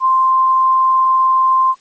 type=tone; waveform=sine; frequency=1046.5 Hz; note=C6; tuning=in tune; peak=-9 dBFS; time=0-1.75 s; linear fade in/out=50 ms; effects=white hiss -52 dBFS RMS until 1.8 s + MP3 32 kbps